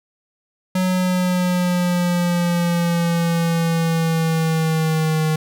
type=exponential sweep; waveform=square; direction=down; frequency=185 to 156.2 Hz; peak=-17 dBFS; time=0.75-5.36 s; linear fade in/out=5 ms; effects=none

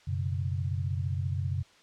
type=chord; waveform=sine; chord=F# suspended fourth; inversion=none; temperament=equal; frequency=92.5 / 123.47 / 138.59 Hz; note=F#2 / B2 / C#3; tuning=0 / 0 / 0 cents; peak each=-30 / -35 / -34 dBFS; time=0.07-1.63 s; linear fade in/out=10 ms; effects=white hiss -59 dBFS RMS until 1.82 s + low-pass 5000 Hz 12 dB/octave

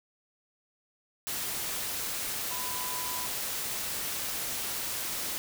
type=tone in noise; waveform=sine; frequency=998 Hz; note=B5; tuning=18 cents sharp; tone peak=-39 dBFS; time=2.51-3.26 s; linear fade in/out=0 ms; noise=white; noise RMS=-34 dBFS; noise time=1.27-5.38 s; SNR=-8 dB; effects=none

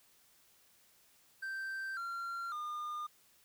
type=tone with pitch steps; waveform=triangle; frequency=1563 / 1376.5 / 1212.2 Hz; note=G6 / F6 / D#6; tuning=-6 / -25 / -46 cents; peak=-36 dBFS; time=1.42-3.07 s; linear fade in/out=10 ms; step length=550 ms; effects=white hiss -67 dBFS RMS until 3.44 s

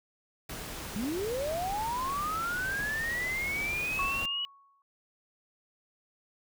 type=noise; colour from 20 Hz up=pink; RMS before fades=-40 dBFS; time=0.49-4.26 s; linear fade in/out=5 ms
type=linear sweep; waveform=sine; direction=up; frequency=195.2 to 2949 Hz; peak=-30 dBFS; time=0.96-4.45 s; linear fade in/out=0 ms
type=tone with exponential decay; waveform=sine; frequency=1108.7 Hz; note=C#6; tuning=in tune; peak=-28 dBFS; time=3.99-4.82 s; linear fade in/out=1 ms; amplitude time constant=180 ms
effects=none

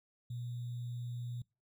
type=tone with sample-and-hold; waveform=sine; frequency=120.8 Hz; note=B2; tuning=38 cents flat; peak=-38 dBFS; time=0.3-1.42 s; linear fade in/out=5 ms; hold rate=3675 Hz; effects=noise-tail reverb RT60 0.3 s tail -25 dB re dry

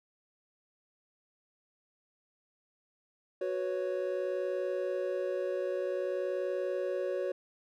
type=chord; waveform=triangle; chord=F# suspended fourth; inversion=none; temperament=equal; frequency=370 / 493.9 / 554.4 Hz; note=F#4 / B4 / C#5; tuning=0 / 0 / 0 cents; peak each=-33 / -36 / -32 dBFS; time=3.41-7.32 s; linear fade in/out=5 ms; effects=none

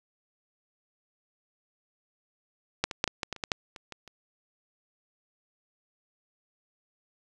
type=clicks; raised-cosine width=0.2 ms; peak=-7 / -17 / -6 / -12 / -13 / -16 / -26 / -13 / -8 / -25 / -23 / -30 dBFS; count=12; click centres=2.84 / 2.912 / 3.041 / 3.077 / 3.232 / 3.327 / 3.363 / 3.438 / 3.518 / 3.762 / 3.923 / 4.077 s; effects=resampled to 24000 Hz + 8-bit

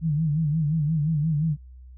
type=tone with vibrato; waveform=sine; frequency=154.2 Hz; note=D#3; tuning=15 cents flat; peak=-20 dBFS; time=0.01-1.57 s; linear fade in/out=50 ms; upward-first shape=sine; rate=5.7 Hz; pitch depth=110 cents each way; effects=noise-tail reverb RT60 0.1 s tail -20 dB re dry + added 63 Hz sine -42 dBFS peak until 1.97 s

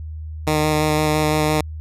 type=tone with vibrato; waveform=10% pulse; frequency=153.2 Hz; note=D#3; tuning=27 cents flat; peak=-8 dBFS; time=0.47-1.61 s; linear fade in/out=2 ms; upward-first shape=square; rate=5.9 Hz; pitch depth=10 cents each way; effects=added 78 Hz sine -28 dBFS peak until 1.8 s + resampled to 32000 Hz

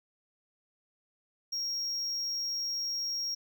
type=tone; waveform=triangle; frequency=5588 Hz; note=F8; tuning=in tune; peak=-30 dBFS; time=1.52-3.35 s; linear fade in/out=10 ms; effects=none

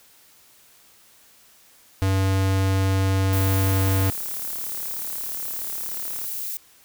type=tone; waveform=square; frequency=96 Hz; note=G2; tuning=36 cents flat; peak=-19 dBFS; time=2.02-4.1 s; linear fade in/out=0 ms
type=noise; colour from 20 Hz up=violet; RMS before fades=-30 dBFS; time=3.33-6.57 s; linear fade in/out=0 ms
type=click train; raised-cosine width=0.5 ms; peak=-27 dBFS; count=99; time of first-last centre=3.58-6.243 s; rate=36.8 Hz
effects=white hiss -54 dBFS RMS until 6.84 s

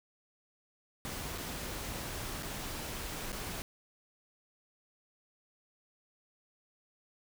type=noise with dropouts; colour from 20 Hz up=pink; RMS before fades=-40 dBFS; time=1.05-3.62 s; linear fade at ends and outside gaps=0 ms; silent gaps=1.377-1.382 / 2.425-2.43 / 3.32-3.328 s; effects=none

